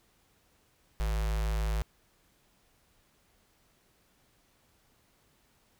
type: tone with notch filter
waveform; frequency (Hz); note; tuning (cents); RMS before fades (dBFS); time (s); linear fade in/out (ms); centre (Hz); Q
square; 53.4; G#1; +49; -30; 1-1.82; 0; 260; 1
effects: pink hiss -68 dBFS RMS until 5.79 s